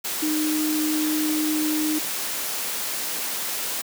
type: tone in noise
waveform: sine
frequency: 307.5 Hz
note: D#4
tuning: 20 cents flat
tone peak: -21 dBFS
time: 0.22-1.99 s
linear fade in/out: 10 ms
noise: white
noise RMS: -28 dBFS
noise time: 0.04-3.82 s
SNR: +4 dB
effects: high-pass 200 Hz 12 dB/octave